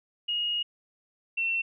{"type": "tone pair in turn", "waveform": "sine", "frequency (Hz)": [2872, 2704], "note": ["F7", "E7"], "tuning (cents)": [48, 43], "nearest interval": "minor second", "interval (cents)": 105, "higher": "first", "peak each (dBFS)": [-26, -25], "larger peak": "second", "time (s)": [[0.28, 0.63], [1.37, 1.62]], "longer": "first", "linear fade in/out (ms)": 10, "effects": []}